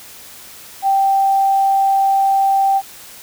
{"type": "tone", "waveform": "sine", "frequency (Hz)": 782, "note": "G5", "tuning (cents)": -4, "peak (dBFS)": -11, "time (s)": [0.82, 2.82], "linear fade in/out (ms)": 50, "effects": ["white hiss -38 dBFS RMS until 3.22 s"]}